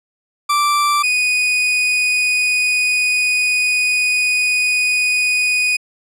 40% pulse tone pair in turn, 1171 / 2481 Hz, D6 / D#7, -5 / -6 cents, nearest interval octave + minor second, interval 1299 cents, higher second, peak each -12 / -13 dBFS, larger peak first, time 0.49-1.03 / 1.03-5.77 s, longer second, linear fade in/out 10 ms, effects low-pass 12000 Hz 12 dB/octave

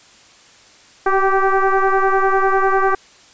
sine tone with frequency modulation, 392 Hz, G4, in tune, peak -12 dBFS, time 1.06-2.95 s, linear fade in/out 5 ms, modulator 387 Hz, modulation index 3, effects white hiss -47 dBFS RMS until 3.33 s + resampled to 16000 Hz

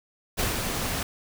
pink noise with ADSR envelope, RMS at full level -25 dBFS, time 0.37-1.03 s, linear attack 28 ms, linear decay 140 ms, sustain -4 dB, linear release 3 ms, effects none

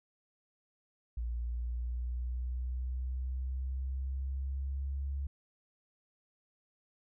sine linear sweep, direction up, 58.3 to 69.6 Hz, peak -33 dBFS, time 1.17-5.27 s, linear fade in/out 5 ms, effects none

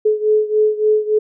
sine beating tone pair, 426.8 / 430.3 Hz, G#4 / A4, +47 / -39 cents, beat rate 3.5 Hz, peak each -14 / -17 dBFS, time 0.05-1.19 s, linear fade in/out 10 ms, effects none

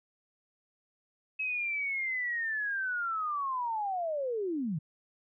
sine linear sweep, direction down, 2573 to 140 Hz, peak -30 dBFS, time 1.39-4.79 s, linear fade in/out 10 ms, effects none

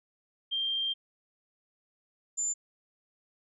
sine tone pair in turn, 3178 / 7134 Hz, G7 / A8, +23 / +23 cents, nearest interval octave + major second, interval 1400 cents, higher second, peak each -28 dBFS, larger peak neither, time 0.51-0.94 / 2.37-2.54 s, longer first, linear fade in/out 20 ms, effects none

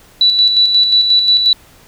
sine tone with tremolo, 3951 Hz, B7, in tune, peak -6 dBFS, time 0.21-1.53 s, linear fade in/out 2 ms, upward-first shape square, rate 5.6 Hz, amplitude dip 45%, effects pink hiss -45 dBFS RMS until 1.87 s

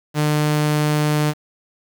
sawtooth tone, 150.4 Hz, D3, 42 cents sharp, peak -12 dBFS, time 0.14-1.34 s, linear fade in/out 50 ms, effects 7-bit

